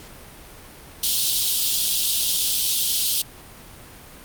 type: high-pass noise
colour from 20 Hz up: pink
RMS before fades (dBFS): -21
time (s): 1.03-3.22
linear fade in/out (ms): 5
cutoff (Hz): 3100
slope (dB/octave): 48
effects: pink hiss -43 dBFS RMS until 4.24 s + Opus 48 kbps